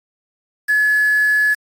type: tone with quantisation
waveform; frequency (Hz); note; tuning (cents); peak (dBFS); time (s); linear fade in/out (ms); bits
sine; 1705; G#6; +45; -12; 0.68-1.55; 20; 5
effects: AAC 48 kbps